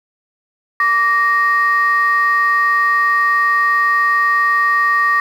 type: tone pair together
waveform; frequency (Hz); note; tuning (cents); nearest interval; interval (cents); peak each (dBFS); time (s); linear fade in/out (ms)
sine; 1161 / 1863.8; D6 / A#6; -20 / -1; minor sixth; 819; -13; 0.8-5.2; 2
effects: tanh soft clip ceiling -5 dBFS + 7-bit